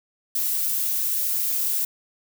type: noise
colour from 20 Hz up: violet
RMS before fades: -24 dBFS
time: 0.35-1.85 s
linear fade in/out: 5 ms
effects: none